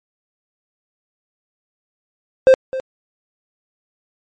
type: tone with echo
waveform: triangle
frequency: 524 Hz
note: C5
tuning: 2 cents sharp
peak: -3 dBFS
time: 2.47-2.54 s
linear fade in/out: 0 ms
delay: 260 ms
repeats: 1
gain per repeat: -15 dB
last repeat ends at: 2.8 s
effects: MP3 32 kbps